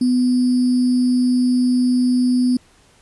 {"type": "tone with sample-and-hold", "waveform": "sine", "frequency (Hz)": 250, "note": "B3", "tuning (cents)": 21, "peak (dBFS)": -13, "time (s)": [0.01, 2.57], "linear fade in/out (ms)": 5, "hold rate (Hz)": 4900, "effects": ["pink hiss -53 dBFS RMS until 3.01 s", "resampled to 24000 Hz"]}